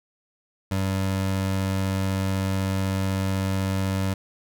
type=tone; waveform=25% pulse; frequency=96 Hz; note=G2; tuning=36 cents flat; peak=-19 dBFS; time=0.71-4.14 s; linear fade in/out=5 ms; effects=none